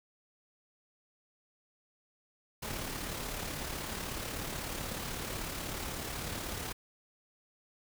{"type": "noise with amplitude modulation", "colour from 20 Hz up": "pink", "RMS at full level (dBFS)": -37, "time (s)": [2.62, 6.73], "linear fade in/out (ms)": 10, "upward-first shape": "sine", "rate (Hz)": 36.2, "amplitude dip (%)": 40, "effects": []}